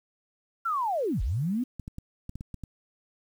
sine linear two-way sweep, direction down then up, 1396.9 to 39.26 to 262.8 Hz, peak -25 dBFS, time 0.65-1.64 s, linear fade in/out 10 ms, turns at 1.22 s
clicks, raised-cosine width 5 ms, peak -25 dBFS, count 8, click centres 1.797 / 1.879 / 1.984 / 2.294 / 2.356 / 2.409 / 2.543 / 2.637 s
effects 9-bit

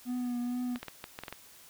triangle tone with vibrato, 245.3 Hz, B3, 12 cents flat, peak -29 dBFS, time 0.05-0.79 s, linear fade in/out 50 ms, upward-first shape triangle, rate 2.2 Hz, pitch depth 30 cents each way
clicks, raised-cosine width 0.3 ms, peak -23 dBFS, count 8, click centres 0.759 / 0.83 / 0.883 / 1.041 / 1.189 / 1.236 / 1.282 / 1.326 s
effects white hiss -55 dBFS RMS until 1.69 s

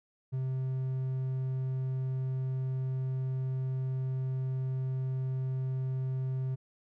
triangle tone, 130.8 Hz, C3, in tune, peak -28 dBFS, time 0.32-6.56 s, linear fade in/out 20 ms, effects none

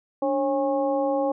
harmonic tone with a mistuned harmonic, 272.6 Hz, C#4, 29 cents flat, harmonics 1 / 2 / 3 / 4, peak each -27 / -23 / -28 / -36 dBFS, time 0.22-1.32 s, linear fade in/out 5 ms, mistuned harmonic 1, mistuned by +110 cents, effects none

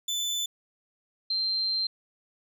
30% pulse / sine tone pair in turn, 3509 / 4147 Hz, A7 / C8, -5 / -16 cents, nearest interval minor third, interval 289 cents, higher second, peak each -25 dBFS, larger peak neither, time 0.08-0.46 / 1.3-1.87 s, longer second, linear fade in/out 5 ms, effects none

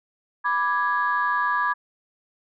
sine chord, G# diminished, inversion first, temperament equal, 987.8 / 1174.7 / 1661.2 Hz, B5 / D6 / G#6, 0 / 0 / 0 cents, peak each -24 dBFS, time 0.44-1.74 s, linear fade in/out 20 ms, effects tanh soft clip ceiling -12 dBFS

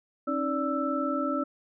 sine tone cluster, 271.2 / 311.8 / 581 / 1322 Hz, C#4 / D#4 / D5 / E6, -38 / +4 / -19 / +5 cents, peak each -30 / -33 / -32 / -31 dBFS, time 0.27-1.44 s, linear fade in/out 10 ms, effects none

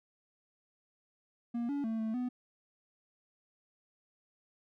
triangle tone with pitch steps, 236.3 / 284.3 / 223.7 / 221 / 248.8 Hz, A#3 / C#4 / A3 / A3 / B3, +24 / +44 / +29 / +8 / +13 cents, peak -30 dBFS, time 1.54-2.29 s, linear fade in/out 10 ms, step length 150 ms, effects none

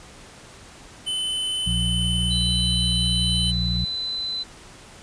square tone, 3032 Hz, F#7, 42 cents sharp, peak -24 dBFS, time 1.06-3.52 s, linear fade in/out 20 ms
harmonic tone, 59.2 Hz, A#1, 27 cents sharp, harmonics 1 / 2 / 3, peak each -25 / -27 / -27 dBFS, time 1.66-3.85 s, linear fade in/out 10 ms
sine tone with pitch glide, 3988 to 4025 Hz, B7 to B7, +16 to +32 cents, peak -25 dBFS, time 2.3-4.44 s, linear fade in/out 20 ms, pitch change +16 cents, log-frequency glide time 3.24-4.17 s
effects pink hiss -45 dBFS RMS until 5.02 s + resampled to 22050 Hz

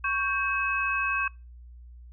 sine tone cluster, 1113 / 1572 / 2567 Hz, C#6 / G6 / E7, +7 / +4 / -47 cents, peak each -29 dBFS, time 0.04-1.28 s, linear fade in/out 5 ms, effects noise-tail reverb RT60 0.3 s tail -26 dB re dry + added 60 Hz sine -44 dBFS peak until 2.12 s

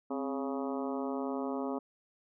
harmonic tone with a mistuned harmonic, 138.59 Hz, C#3, in tune, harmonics 2 / 3 / 4 / 5 / 6 / 7 / 8 / 9, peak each -35 / -39 / -41 / -43 / -45 / -46 / -47 / -48 dBFS, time 0.1-1.79 s, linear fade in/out 10 ms, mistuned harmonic 2, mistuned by -76 cents, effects none

